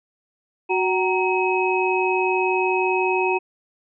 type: tone cluster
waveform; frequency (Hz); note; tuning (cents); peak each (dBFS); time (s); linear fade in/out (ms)
sine; 369.5 / 756 / 931 / 2550; F#4 / F#5 / A#5 / D#7; -2 / +37 / -2 / +42; -21 / -27 / -24 / -24; 0.69-3.39; 20
effects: none